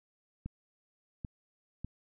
clicks, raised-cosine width 5 ms, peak -26 dBFS, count 3, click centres 0.46 / 1.248 / 1.846 s, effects none

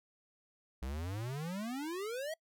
square exponential sweep, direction up, 61 to 659.3 Hz, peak -38 dBFS, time 0.82-2.34 s, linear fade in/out 5 ms, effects noise-tail reverb RT60 0.1 s tail -25 dB re dry

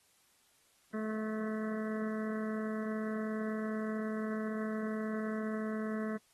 harmonic tone, 217.1 Hz, A3, 23 cents flat, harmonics 1 / 2 / 3 / 5 / 6 / 7 / 8 / 9, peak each -35 / -41 / -45 / -49 / -51 / -52 / -53 / -54 dBFS, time 0.93-6.18 s, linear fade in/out 20 ms, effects white hiss -69 dBFS RMS until 6.33 s + AAC 32 kbps

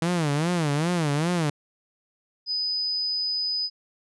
sawtooth tone with vibrato, 159.5 Hz, D#3, 43 cents sharp, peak -18 dBFS, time 0.02-1.5 s, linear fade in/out 2 ms, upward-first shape sine, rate 2.5 Hz, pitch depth 200 cents each way
sine tone, 4994 Hz, D#8, 6 cents sharp, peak -24 dBFS, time 2.46-3.7 s, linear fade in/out 50 ms
effects resampled to 24000 Hz

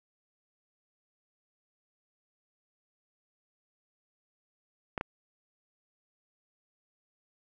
clicks, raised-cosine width 0.5 ms, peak -17 dBFS, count 2, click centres 4.978 / 5.011 s, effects none

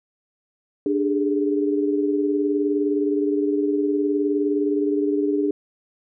sine tone cluster, 295.1 / 404.5 / 423.9 Hz, D4 / G#4 / G#4, +8 / -46 / +35 cents, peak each -21 / -22 / -30 dBFS, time 0.86-5.51 s, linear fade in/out 2 ms, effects none

